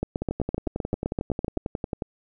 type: two click trains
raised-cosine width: 2 ms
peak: -12 / -14 dBFS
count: 13 / 21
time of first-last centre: 0.03-1.574 / 0.22-2.022 s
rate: 7.77 / 11.1 Hz
effects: none